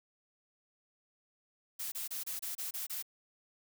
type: noise bursts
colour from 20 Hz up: blue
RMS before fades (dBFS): -39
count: 8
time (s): 1.79-3.026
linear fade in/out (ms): 10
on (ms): 130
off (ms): 28
effects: none